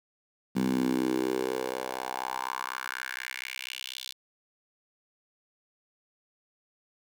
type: tone with high-pass filter sweep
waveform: 10% pulse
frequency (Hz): 64.1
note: C2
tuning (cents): -35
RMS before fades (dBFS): -32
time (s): 0.55-4.13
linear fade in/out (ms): 20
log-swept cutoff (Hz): 200 to 3800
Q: 3.5
effects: 9-bit